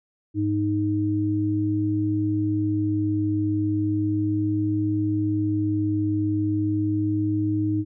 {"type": "tone pair together", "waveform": "sine", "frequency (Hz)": [103.82, 311.1], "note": ["G#2", "D#4"], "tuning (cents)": [0, 0], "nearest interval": "octave + perfect fifth", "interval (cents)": 1900, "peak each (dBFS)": [-25, -22], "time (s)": [0.34, 7.85], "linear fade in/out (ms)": 50, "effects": []}